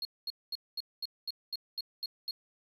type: tone bursts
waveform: triangle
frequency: 4299 Hz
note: C8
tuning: 46 cents sharp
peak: -32 dBFS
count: 10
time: 0.02-2.31 s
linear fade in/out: 2 ms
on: 31 ms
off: 220 ms
effects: none